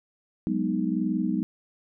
sine chord, G# minor seventh, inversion third, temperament equal with one note detuned, 185 / 206.8 / 246.9 / 311.1 Hz, F#3 / G#3 / B3 / D#4, 0 / -7 / 0 / 0 cents, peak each -29 dBFS, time 0.47-1.43 s, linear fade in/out 0 ms, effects none

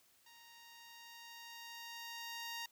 10% pulse tone with level ramp, 932.3 Hz, A#5, in tune, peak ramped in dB -51 to -33 dBFS, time 0.26-2.66 s, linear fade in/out 5 ms, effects white hiss -70 dBFS RMS until 2.71 s

